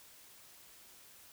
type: silence
effects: white hiss -58 dBFS RMS until 1.32 s